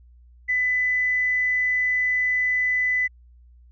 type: tone with tanh clipping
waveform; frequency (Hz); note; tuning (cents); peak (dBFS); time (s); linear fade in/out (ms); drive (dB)
triangle; 2000; B6; +21; -19; 0.48-3.08; 20; 3
effects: added 60 Hz sine -48 dBFS peak until 3.71 s + resampled to 16000 Hz